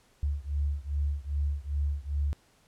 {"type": "beating tone pair", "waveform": "sine", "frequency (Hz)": [71, 73.5], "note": ["C#2", "D2"], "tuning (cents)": [42, 2], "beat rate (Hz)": 2.5, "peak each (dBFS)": [-30, -31], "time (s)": [0.23, 2.33], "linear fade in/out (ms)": 0, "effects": ["pink hiss -64 dBFS RMS until 2.67 s", "low-pass 11000 Hz 12 dB/octave"]}